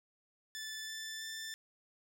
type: tone with pitch steps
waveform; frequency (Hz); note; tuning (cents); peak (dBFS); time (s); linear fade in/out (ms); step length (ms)
15% pulse; 1751 / 1762.2 / 1773.4; A6 / A6 / A6; -9 / +2 / +13; -35; 0.55-1.54; 0; 330
effects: none